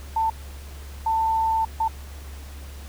sine tone bursts at uneven times, 892 Hz, A5, 23 cents sharp, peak -19 dBFS, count 3, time 0.16-0.3 / 1.06-1.65 / 1.8-1.88 s, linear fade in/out 5 ms, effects added 70 Hz sine -36 dBFS peak until 2.88 s + pink hiss -46 dBFS RMS until 2.88 s

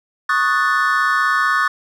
triangle chord, D# half-diminished seventh, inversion third, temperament equal, 1108.7 / 1244.5 / 1480 / 1760 Hz, C#6 / D#6 / F#6 / A6, 0 / 0 / 0 / 0 cents, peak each -18 dBFS, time 0.29-1.68 s, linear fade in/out 5 ms, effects none

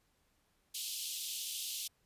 pink high-pass noise, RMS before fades -40 dBFS, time 0.74-1.88 s, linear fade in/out 10 ms, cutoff 2900 Hz, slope 48 dB/octave, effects pink hiss -75 dBFS RMS until 2.05 s + resampled to 32000 Hz

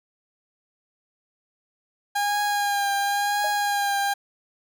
30% pulse tone with vibrato, 812 Hz, G#5, 39 cents flat, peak -19 dBFS, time 2.15-4.14 s, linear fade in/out 10 ms, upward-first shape triangle, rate 0.95 Hz, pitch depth 31 cents each way
sine tone with exponential decay, 621 Hz, D#5, 3 cents flat, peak -24 dBFS, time 3.44-3.56 s, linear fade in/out 5 ms, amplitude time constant 25 ms
effects none

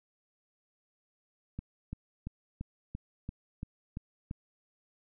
click train, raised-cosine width 5 ms, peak -25 dBFS, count 9, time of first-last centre 1.59-4.311 s, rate 2.94 Hz, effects none

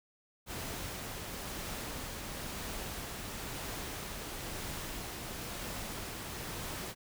pink noise with tremolo, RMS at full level -40 dBFS, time 0.46-6.95 s, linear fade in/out 50 ms, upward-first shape triangle, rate 1 Hz, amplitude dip 25%, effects none

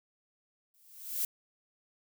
violet noise with exponential growth, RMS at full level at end -29 dBFS, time 0.74-1.25 s, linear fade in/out 2 ms, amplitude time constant 110 ms, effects none

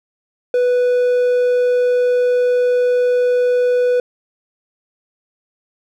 triangle tone, 493.9 Hz, B4, in tune, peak -10 dBFS, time 0.54-4 s, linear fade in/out 2 ms, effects none

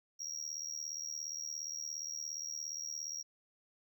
triangle tone with amplitude modulation, 5640 Hz, F8, 16 cents sharp, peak -34 dBFS, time 0.19-3.23 s, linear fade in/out 20 ms, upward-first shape sine, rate 77.2 Hz, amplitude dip 90%, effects none

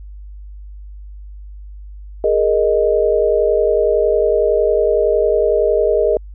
sine chord, Ab suspended second, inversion none, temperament equal, 415.3 / 466.2 / 622.3 Hz, Ab4 / Bb4 / Eb5, 0 / 0 / 0 cents, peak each -16 dBFS, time 2.24-6.17 s, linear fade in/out 2 ms, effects added 50 Hz sine -31 dBFS peak until 6.34 s

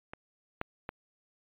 clicks, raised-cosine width 0.5 ms, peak -26 / -17 / -21 dBFS, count 3, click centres 0.135 / 0.614 / 0.891 s, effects resampled to 8000 Hz

